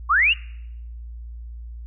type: linear sweep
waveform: sine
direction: up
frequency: 1036 to 2960 Hz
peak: -14 dBFS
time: 0.09-0.34 s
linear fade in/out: 20 ms
effects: noise-tail reverb RT60 0.8 s tail -24 dB re dry + added 58 Hz sine -33 dBFS peak until 1.86 s